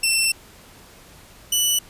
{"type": "tone pair in turn", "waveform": "15% pulse", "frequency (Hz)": [2691, 2967], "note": ["E7", "F#7"], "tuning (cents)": [35, 4], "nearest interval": "major second", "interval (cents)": 169, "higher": "second", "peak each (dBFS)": -10, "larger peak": "neither", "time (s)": [[0.03, 0.32], [1.52, 1.79]], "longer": "first", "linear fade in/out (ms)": 5, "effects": ["pink hiss -47 dBFS RMS until 1.89 s", "resampled to 32000 Hz"]}